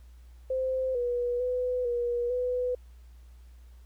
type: tone with pitch steps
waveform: sine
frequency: 520 / 486 / 500 / 480.1 / 497.9 Hz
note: C5 / B4 / B4 / B4 / B4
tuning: -11 / -28 / +21 / -49 / +14 cents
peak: -26 dBFS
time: 0.5-2.75 s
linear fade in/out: 5 ms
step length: 450 ms
effects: added 60 Hz sine -48 dBFS peak until 3.85 s + pink hiss -67 dBFS RMS until 3.85 s